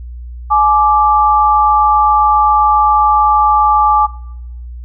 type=tone pair together; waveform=sine; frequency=847.7 / 1175 Hz; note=G#5 / D6; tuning=+35 / +1 cents; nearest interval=tritone; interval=566 cents; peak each=-10 dBFS; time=0.5-4.07 s; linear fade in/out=20 ms; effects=noise-tail reverb RT60 0.8 s tail -20 dB re dry + added 60 Hz sine -25 dBFS peak until 4.84 s